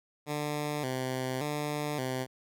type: tone with vibrato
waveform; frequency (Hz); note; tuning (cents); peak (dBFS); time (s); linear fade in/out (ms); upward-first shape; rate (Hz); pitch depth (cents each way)
10% pulse; 138.59; C#3; 0; -23; 0.26-2.27; 50; square; 0.87; 120
effects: none